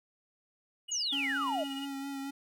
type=tone with tremolo; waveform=triangle; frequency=2902 Hz; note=F#7; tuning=34 cents flat; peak=-37 dBFS; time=0.88-1.86 s; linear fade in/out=10 ms; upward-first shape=sine; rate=17 Hz; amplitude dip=80%
type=exponential sweep; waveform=sine; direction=down; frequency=7040 to 580 Hz; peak=-30 dBFS; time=0.91-1.64 s; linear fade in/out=10 ms
type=tone with vibrato; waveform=square; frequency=275.7 Hz; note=C#4; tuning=9 cents flat; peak=-37 dBFS; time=1.12-2.31 s; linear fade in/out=10 ms; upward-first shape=sine; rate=4.4 Hz; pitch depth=22 cents each way
effects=none